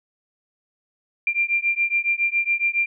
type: beating tone pair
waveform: sine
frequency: 2376 / 2383.2 Hz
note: D7 / D7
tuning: +20 / +25 cents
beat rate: 7.2 Hz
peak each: -22 dBFS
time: 1.27-2.86 s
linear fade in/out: 2 ms
effects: none